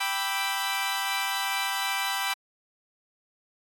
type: chord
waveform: 15% pulse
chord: E minor seventh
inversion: first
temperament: equal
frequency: 784 / 987.8 / 1174.7 / 1318.5 Hz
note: G5 / B5 / D6 / E6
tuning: 0 / 0 / 0 / 0 cents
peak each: -24 / -24 / -29 / -29 dBFS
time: 0-2.34 s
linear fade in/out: 10 ms
effects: AAC 64 kbps